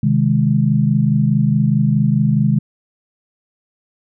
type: chord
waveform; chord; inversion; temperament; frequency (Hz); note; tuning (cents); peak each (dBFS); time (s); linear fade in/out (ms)
sine; Ab major; first; equal; 130.81 / 155.56 / 207.7; C3 / Eb3 / Ab3; 0 / 0 / 0; -16; 0.03-2.59; 5
effects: none